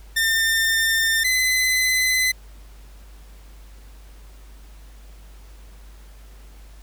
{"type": "tone pair in turn", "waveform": "sawtooth", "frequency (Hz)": [1803, 2027], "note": ["A6", "B6"], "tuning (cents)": [42, 45], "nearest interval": "major second", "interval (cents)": 203, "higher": "second", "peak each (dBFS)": -14, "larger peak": "neither", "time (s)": [[0.16, 1.24], [1.24, 2.32]], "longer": "neither", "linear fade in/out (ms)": 10, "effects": ["added 50 Hz sine -41 dBFS peak until 6.82 s", "pink hiss -53 dBFS RMS until 6.82 s"]}